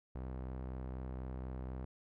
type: tone with low-pass filter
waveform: sawtooth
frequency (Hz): 64.1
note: C2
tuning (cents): -35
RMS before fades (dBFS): -43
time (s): 0.15-1.85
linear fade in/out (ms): 5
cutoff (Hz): 1100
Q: 0.65
effects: none